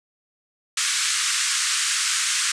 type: band-pass noise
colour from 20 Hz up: white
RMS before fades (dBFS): -23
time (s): 0.77-2.52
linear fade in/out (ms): 5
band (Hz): 1200 to 9000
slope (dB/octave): 48
effects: none